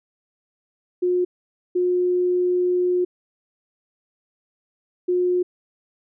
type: tone bursts at uneven times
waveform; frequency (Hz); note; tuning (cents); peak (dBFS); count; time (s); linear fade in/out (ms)
sine; 359.4; F4; +50; -17; 3; 1.02-1.25 / 1.75-3.05 / 5.08-5.43; 10
effects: none